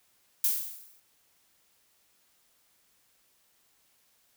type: noise with exponential decay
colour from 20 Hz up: violet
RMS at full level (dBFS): -23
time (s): 0.44-1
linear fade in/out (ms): 1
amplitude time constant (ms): 120
effects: white hiss -68 dBFS RMS until 4.36 s

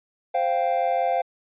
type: chord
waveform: triangle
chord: C suspended fourth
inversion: none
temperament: equal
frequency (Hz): 523.3 / 698.5 / 784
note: C5 / F5 / G5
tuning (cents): 0 / 0 / 0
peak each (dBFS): -24 / -21 / -24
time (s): 0.34-1.22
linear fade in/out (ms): 10
effects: resampled to 8000 Hz

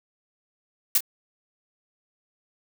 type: noise with echo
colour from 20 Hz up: blue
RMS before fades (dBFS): -19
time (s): 0.95-0.98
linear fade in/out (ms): 2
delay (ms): 26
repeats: 1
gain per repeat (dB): -12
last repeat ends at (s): 1.006
effects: none

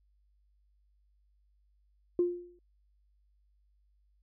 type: tone with exponential decay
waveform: sine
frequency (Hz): 351.9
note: F4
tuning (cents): +13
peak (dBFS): -21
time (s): 2.19-2.59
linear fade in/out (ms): 2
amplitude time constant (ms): 85
effects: tanh soft clip ceiling -17 dBFS + added 50 Hz sine -66 dBFS peak until 4.22 s

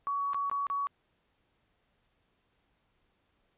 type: tone with dropouts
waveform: sine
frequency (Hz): 1126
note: C#6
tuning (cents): +27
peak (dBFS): -29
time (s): 0.07-0.87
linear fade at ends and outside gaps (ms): 0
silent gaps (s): 0.334-0.345 / 0.498-0.514 / 0.668-0.7
effects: pink hiss -74 dBFS RMS until 3.57 s + resampled to 8000 Hz

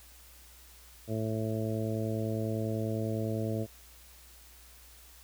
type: harmonic tone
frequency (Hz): 110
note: A2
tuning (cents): 0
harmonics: 1 / 2 / 3 / 4 / 5 / 6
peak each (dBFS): -33 / -36 / -38 / -39 / -40 / -41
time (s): 1.07-3.67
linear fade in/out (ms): 50
effects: added 60 Hz sine -56 dBFS peak until 5.23 s + white hiss -56 dBFS RMS until 5.23 s

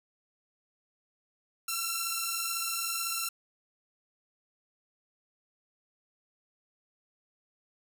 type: beating tone pair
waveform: 5% pulse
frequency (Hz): 1343 / 1361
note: E6 / F6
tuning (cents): +32 / -45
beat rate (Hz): 18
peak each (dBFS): -22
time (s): 1.68-3.29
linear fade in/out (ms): 5
effects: none

